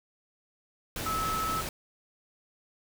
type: tone in noise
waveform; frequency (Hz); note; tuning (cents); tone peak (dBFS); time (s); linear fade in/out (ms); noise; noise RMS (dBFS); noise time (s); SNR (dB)
sine; 1300; E6; -24; -29; 1.06-1.61; 2; pink; -35; 0.96-1.69; +3
effects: none